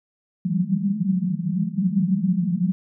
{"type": "band-pass noise", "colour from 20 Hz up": "pink", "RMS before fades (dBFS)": -22, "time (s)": [0.45, 2.72], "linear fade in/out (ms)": 0, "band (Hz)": [170, 200], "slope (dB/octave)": 96, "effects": []}